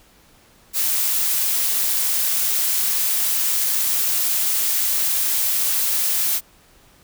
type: noise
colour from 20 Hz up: blue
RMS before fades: -20 dBFS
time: 0.73-6.41 s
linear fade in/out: 50 ms
effects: pink hiss -53 dBFS RMS until 7.03 s